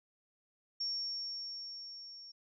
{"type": "tone with level ramp", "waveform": "sine", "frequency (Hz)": 5500, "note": "F8", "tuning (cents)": -27, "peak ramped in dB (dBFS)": [-33, -49], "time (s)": [0.8, 2.32], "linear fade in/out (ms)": 10, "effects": []}